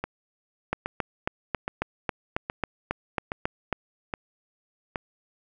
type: two click trains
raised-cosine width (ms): 0.5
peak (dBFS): -14 / -10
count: 7 / 12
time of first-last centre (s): 0.04-4.958 / 0.73-3.727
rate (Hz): 1.22 / 3.67
effects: none